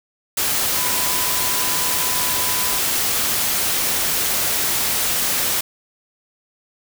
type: tone in noise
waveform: sine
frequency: 1000 Hz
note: B5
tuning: 21 cents sharp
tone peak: -30 dBFS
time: 0.77-2.79 s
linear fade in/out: 5 ms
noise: white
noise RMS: -20 dBFS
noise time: 0.37-5.61 s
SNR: -13 dB
effects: none